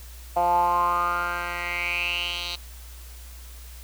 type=tone with band-pass filter sweep; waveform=10% pulse; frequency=174.61 Hz; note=F3; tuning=in tune; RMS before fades=-25 dBFS; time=0.36-2.56 s; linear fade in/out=10 ms; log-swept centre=750 to 3800 Hz; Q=6.6; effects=added 60 Hz sine -40 dBFS peak until 3.83 s + white hiss -48 dBFS RMS until 3.83 s